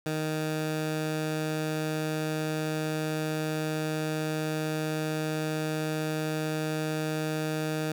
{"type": "tone", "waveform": "15% pulse", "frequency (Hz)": 155.56, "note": "D#3", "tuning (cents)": 0, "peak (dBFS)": -22, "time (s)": [0.06, 7.92], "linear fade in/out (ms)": 2, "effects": []}